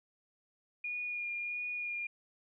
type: tone with vibrato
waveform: sine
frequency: 2433 Hz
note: D#7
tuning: 39 cents flat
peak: -35 dBFS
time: 0.84-2.07 s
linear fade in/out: 5 ms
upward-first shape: sine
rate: 1.5 Hz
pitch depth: 16 cents each way
effects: none